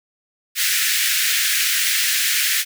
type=high-pass noise; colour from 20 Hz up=pink; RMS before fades=-19 dBFS; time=0.55-2.65 s; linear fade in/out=50 ms; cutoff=1600 Hz; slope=48 dB/octave; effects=none